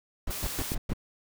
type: noise bursts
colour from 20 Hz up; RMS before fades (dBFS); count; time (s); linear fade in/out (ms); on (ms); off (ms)
brown; -30; 5; 0.27-0.935; 5; 45; 110
type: noise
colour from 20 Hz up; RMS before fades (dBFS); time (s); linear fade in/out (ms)
white; -36; 0.3-0.75; 10
type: clicks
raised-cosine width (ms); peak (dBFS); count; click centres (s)
3; -18; 2; 0.719 / 0.92
effects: none